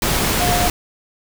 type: tone in noise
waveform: sine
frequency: 711 Hz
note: F5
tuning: 31 cents sharp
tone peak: -19 dBFS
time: 0.4-0.68 s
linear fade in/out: 2 ms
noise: pink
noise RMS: -18 dBFS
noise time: 0.02-0.7 s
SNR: -4 dB
effects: none

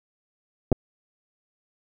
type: clicks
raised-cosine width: 2 ms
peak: -7 dBFS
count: 2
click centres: 0.718 / 0.726 s
effects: none

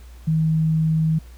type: tone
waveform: sine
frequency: 158.9 Hz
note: D#3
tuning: 37 cents sharp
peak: -16 dBFS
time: 0.27-1.19 s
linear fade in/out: 10 ms
effects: added 60 Hz sine -39 dBFS peak until 1.37 s + pink hiss -53 dBFS RMS until 1.37 s

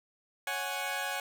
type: chord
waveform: 15% pulse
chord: C# suspended fourth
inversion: none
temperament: equal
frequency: 554.4 / 740 / 830.6 Hz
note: C#5 / F#5 / G#5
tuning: 0 / 0 / 0 cents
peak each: -33 / -30 / -30 dBFS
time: 0.47-1.2 s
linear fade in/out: 2 ms
effects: none

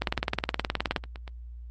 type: two click trains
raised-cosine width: 0.3 ms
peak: -9 / -24 dBFS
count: 19 / 5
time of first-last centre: 0.02-0.962 / 0.8-1.278 s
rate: 19.1 / 8.37 Hz
effects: added 59 Hz sine -39 dBFS peak until 1.7 s + Opus 24 kbps

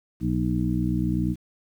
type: harmonic tone with a mistuned harmonic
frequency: 60.7 Hz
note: B1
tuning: 29 cents flat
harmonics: 1 / 2 / 3 / 4 / 5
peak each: -30 / -28 / -26 / -30 / -28 dBFS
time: 0.2-1.36 s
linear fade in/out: 50 ms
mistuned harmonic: 5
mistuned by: +42 cents
effects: 9-bit

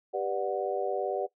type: chord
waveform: sine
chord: G major seventh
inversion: none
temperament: just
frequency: 392 / 490 / 588 / 735 Hz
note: G4 / B4 / D5 / F#5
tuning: 0 / -14 / +2 / -12 cents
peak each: -33 / -34 / -33 / -33 dBFS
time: 0.13-1.27 s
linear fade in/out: 20 ms
effects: noise-tail reverb RT60 0.1 s tail -17 dB re dry

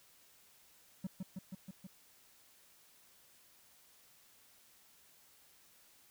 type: tone with echo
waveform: triangle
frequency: 188.4 Hz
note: F#3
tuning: 32 cents sharp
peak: -34 dBFS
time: 1.04-1.07 s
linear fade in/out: 5 ms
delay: 160 ms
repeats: 5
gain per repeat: -2 dB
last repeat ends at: 1.87 s
effects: white hiss -65 dBFS RMS until 6.1 s

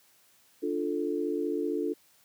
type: chord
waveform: sine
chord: D minor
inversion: none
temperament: equal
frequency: 293.7 / 349.2 / 440 Hz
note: D4 / F4 / A4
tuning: 0 / 0 / 0 cents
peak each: -32 dBFS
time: 0.62-1.94 s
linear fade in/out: 20 ms
effects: white hiss -63 dBFS RMS until 2.24 s + high-pass 80 Hz 12 dB/octave

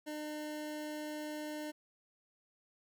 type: tone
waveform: 25% pulse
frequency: 302.5 Hz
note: D#4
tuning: 49 cents flat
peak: -36 dBFS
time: 0.06-1.72 s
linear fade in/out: 20 ms
effects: none

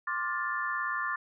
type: chord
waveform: sine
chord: D minor seventh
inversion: third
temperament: just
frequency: 1057.2 / 1174.7 / 1409.6 / 1762 Hz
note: C6 / D6 / F6 / A6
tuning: +18 / 0 / +16 / +2 cents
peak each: -36 / -35 / -37 / -33 dBFS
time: 0.07-1.16 s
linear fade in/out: 5 ms
effects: none

